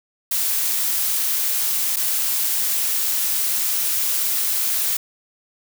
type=noise with dropouts; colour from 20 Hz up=blue; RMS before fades=-21 dBFS; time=0.31-4.97 s; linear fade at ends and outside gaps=5 ms; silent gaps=1.961-1.967 s; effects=none